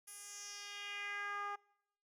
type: tone with band-pass filter sweep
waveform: 10% pulse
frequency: 407.3 Hz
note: G#4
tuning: 34 cents flat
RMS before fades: -45 dBFS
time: 0.07-1.56 s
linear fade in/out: 10 ms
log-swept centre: 11000 to 970 Hz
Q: 2.4
effects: noise-tail reverb RT60 0.8 s tail -24 dB re dry